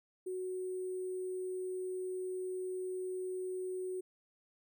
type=tone with sample-and-hold; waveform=sine; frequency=370 Hz; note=F#4; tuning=in tune; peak=-36 dBFS; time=0.26-4.01 s; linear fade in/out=10 ms; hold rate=8820 Hz; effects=none